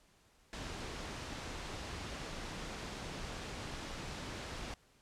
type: low-pass noise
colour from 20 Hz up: pink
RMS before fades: -44 dBFS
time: 0.53-4.74 s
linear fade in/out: 0 ms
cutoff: 6400 Hz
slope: 12 dB/octave
effects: pink hiss -68 dBFS RMS until 5.01 s + low-pass 10000 Hz 12 dB/octave